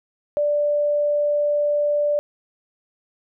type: tone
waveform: sine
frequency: 587.3 Hz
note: D5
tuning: in tune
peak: -17 dBFS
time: 0.37-2.19 s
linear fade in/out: 0 ms
effects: none